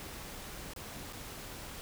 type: noise with dropouts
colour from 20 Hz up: pink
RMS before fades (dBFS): -45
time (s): 0-1.81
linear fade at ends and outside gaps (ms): 0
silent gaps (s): 0.735-0.762 / 1.126-1.132
effects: none